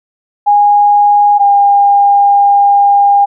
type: tone pair in turn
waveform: sine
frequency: 822 / 806.5 Hz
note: G#5 / G5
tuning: -18 / +49 cents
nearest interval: unison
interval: 33 cents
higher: first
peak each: -4 dBFS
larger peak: neither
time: 0.46-1.39 / 1.39-3.26 s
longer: second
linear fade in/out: 20 ms
effects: none